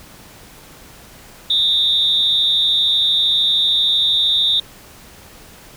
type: tone with amplitude modulation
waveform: sine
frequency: 3671 Hz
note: A#7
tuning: 27 cents flat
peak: -8 dBFS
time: 1.5-4.6 s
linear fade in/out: 5 ms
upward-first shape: sine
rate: 233 Hz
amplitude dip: 95%
effects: tanh soft clip ceiling -4 dBFS + pink hiss -42 dBFS RMS until 5.76 s